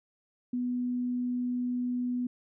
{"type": "tone", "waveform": "sine", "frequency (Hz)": 246.9, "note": "B3", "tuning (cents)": 0, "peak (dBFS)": -28, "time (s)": [0.53, 2.27], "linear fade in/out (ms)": 5, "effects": []}